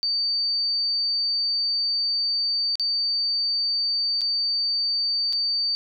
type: tone with dropouts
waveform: sine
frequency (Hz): 4600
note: D8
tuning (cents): -37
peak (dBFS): -21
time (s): 0.03-5.75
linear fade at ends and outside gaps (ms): 0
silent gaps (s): 2.755-2.797 / 4.209-4.216 / 5.326-5.331
effects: none